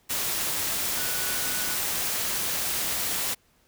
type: tone in noise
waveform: sine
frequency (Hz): 1476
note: F#6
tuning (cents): -5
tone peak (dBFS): -38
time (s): 0.96-1.77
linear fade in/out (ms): 20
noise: white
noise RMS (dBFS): -28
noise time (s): 0.09-3.35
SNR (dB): -13
effects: pink hiss -64 dBFS RMS until 3.67 s